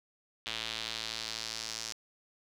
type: tone with band-pass filter sweep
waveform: square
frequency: 56.1 Hz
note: A1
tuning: 34 cents sharp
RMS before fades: -39 dBFS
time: 0.46-1.93 s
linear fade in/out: 5 ms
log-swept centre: 3400 to 5600 Hz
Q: 2.4
effects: none